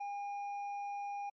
sine tone with hard clipping, 810 Hz, G#5, 43 cents flat, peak -39 dBFS, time 0-1.3 s, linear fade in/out 10 ms, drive 4 dB, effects MP3 32 kbps

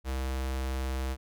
square tone with notch filter, 65.41 Hz, C2, in tune, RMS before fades -32 dBFS, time 0.04-1.17 s, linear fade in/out 50 ms, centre 140 Hz, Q 0.72, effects none

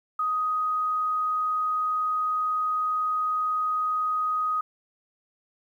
sine tone, 1251 Hz, D#6, 9 cents sharp, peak -23 dBFS, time 0.19-4.61 s, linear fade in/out 5 ms, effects 10-bit

